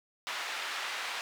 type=band-pass noise; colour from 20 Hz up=white; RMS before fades=-37 dBFS; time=0.27-1.21 s; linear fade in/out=0 ms; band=850 to 2800 Hz; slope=12 dB/octave; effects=none